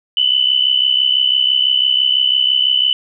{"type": "tone pair together", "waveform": "sine", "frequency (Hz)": [2962, 3028], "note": ["F#7", "F#7"], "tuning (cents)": [1, 39], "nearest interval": "unison", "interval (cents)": 38, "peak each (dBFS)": -14, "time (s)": [0.17, 2.93], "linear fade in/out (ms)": 2, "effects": []}